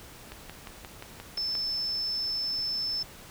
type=click train; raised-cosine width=0.3 ms; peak=-24 dBFS; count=8; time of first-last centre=0.32-1.552 s; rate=5.68 Hz
type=tone; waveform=sine; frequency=5274 Hz; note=E8; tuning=in tune; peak=-28 dBFS; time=1.37-3.03 s; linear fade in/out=5 ms
effects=pink hiss -48 dBFS RMS until 3.3 s